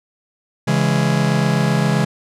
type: chord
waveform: 45% pulse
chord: C# minor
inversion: none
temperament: just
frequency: 138.59 / 166.31 / 207.9 Hz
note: C#3 / E3 / G#3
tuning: 0 / +16 / +2 cents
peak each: -18 / -19 / -20 dBFS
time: 0.67-2.05 s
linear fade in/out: 10 ms
effects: low-pass 9000 Hz 12 dB/octave